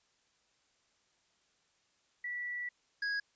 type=tone pair in turn; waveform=sine / square; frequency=1954 / 1653.6 Hz; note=B6 / G#6; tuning=-19 / -8 cents; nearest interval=minor third; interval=289 cents; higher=first; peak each=-36 / -33 dBFS; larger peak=second; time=2.24-2.69 / 3.02-3.2 s; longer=first; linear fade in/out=5 ms; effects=white hiss -73 dBFS RMS until 3.35 s + resampled to 16000 Hz